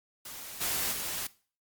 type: noise with level steps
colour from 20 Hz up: white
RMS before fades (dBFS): -43 / -31 / -35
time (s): 0.25-1.27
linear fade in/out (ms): 5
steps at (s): 0.6 / 0.91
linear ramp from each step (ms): 20
effects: noise-tail reverb RT60 0.4 s tail -19 dB re dry + Opus 48 kbps